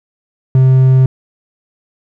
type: tone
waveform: triangle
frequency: 130.7 Hz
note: C3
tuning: 1 cent flat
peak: -3 dBFS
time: 0.55-1.06 s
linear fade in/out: 2 ms
effects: none